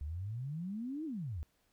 sine exponential two-way sweep, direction up then down, 69.2 to 329.6 to 69.2 Hz, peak -37 dBFS, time 0.01-1.43 s, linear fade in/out 0 ms, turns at 1.05 s, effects pink hiss -75 dBFS RMS until 1.72 s

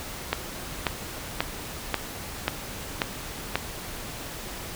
click train, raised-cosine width 0.3 ms, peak -6 dBFS, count 7, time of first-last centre 0.33-3.556 s, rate 1.86 Hz, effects pink hiss -37 dBFS RMS until 4.75 s

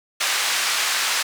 pink band-pass noise, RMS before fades -22 dBFS, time 0.2-1.23 s, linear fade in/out 10 ms, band 1400 to 8500 Hz, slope 12 dB/octave, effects none

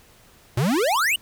square exponential sweep, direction up, 110.8 to 3062 Hz, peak -19 dBFS, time 0.57-1.16 s, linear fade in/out 5 ms, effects pink hiss -53 dBFS RMS until 1.21 s

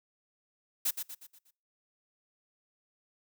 blue noise with echo, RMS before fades -29 dBFS, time 0.85-0.91 s, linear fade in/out 10 ms, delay 120 ms, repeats 5, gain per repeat -7 dB, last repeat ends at 1.51 s, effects noise-tail reverb RT60 0.5 s tail -26 dB re dry

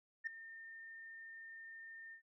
sine tone with ADSR envelope, 1813 Hz, A#6, 49 cents flat, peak -34 dBFS, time 0.24-2.22 s, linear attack 29 ms, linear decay 5 ms, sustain -16 dB, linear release 94 ms, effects tanh soft clip ceiling -31 dBFS

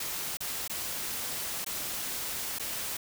white noise with dropouts, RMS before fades -35 dBFS, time 0-2.97 s, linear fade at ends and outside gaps 5 ms, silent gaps 0.371-0.405 / 0.678-0.696 / 1.646-1.663 / 2.587-2.596 s, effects none

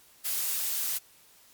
blue noise, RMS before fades -30 dBFS, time 0.24-0.99 s, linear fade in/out 20 ms, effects white hiss -58 dBFS RMS until 1.53 s + MP3 96 kbps

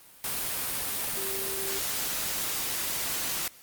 sine tone in noise, 388.7 Hz, G4, 15 cents flat, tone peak -37 dBFS, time 1.17-1.79 s, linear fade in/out 2 ms, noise white, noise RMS -31 dBFS, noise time 0.24-3.48 s, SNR -9 dB, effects white hiss -53 dBFS RMS until 3.62 s + Opus 32 kbps

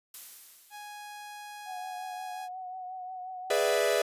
blue noise with exponential decay, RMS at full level -42 dBFS, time 0.14-1.71 s, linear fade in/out 2 ms, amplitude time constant 340 ms
sawtooth tone, 830.6 Hz, G#5, in tune, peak -38 dBFS, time 0.7-2.49 s, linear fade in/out 50 ms
sine tone with vibrato, 740 Hz, F#5, in tune, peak -37 dBFS, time 1.65-3.8 s, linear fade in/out 50 ms, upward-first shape triangle, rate 5.6 Hz, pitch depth 36 cents each way
45% pulse chord, E dominant seventh, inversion first, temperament equal, 415.3 / 493.9 / 587.3 / 659.3 Hz, G#4 / B4 / D5 / E5, 0 / 0 / 0 / 0 cents, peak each -30 dBFS, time 3.5-4.02 s, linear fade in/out 5 ms
effects resampled to 32000 Hz

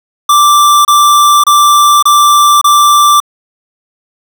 square tone bursts, 1174.7 Hz, D6, in tune, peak -4 dBFS, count 5, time 0.29-3.202 s, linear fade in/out 5 ms, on 560 ms, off 28 ms, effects none

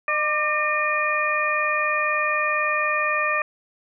harmonic tone with a mistuned harmonic, 608 Hz, D#5, 40 cents flat, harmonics 1 / 2 / 3 / 4, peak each -28 / -24 / -25 / -25 dBFS, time 0.08-3.42 s, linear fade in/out 2 ms, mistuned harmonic 2, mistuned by -43 cents, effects none

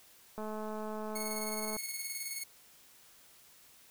click train, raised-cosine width 1 ms, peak -28 dBFS, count 299, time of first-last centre 0.38-1.766 s, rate 215 Hz
5% pulse tone with tremolo, 2191 Hz, C#7, 21 cents flat, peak -26 dBFS, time 1.15-2.44 s, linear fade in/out 10 ms, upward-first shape square, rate 19 Hz, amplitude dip 40%
effects white hiss -60 dBFS RMS until 3.9 s

